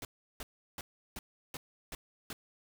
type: noise bursts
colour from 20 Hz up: pink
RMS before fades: -42 dBFS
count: 7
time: 0.02-2.33 s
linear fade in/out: 2 ms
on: 30 ms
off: 350 ms
effects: none